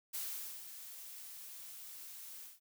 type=noise with ADSR envelope; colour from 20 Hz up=blue; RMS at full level=-40 dBFS; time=0.13-2.6 s; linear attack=18 ms; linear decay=470 ms; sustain=-10 dB; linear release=170 ms; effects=none